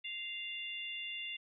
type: harmonic tone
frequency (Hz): 697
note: F5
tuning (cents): -4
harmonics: 3 / 4 / 5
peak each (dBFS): -46 / -41 / -46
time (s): 0.04-1.37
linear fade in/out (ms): 10
effects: none